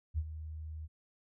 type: tone with ADSR envelope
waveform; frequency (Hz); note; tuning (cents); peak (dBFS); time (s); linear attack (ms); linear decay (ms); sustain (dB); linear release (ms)
sine; 78.2; D#2; +9; -28; 0.14-0.88; 40; 52; -12; 34
effects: none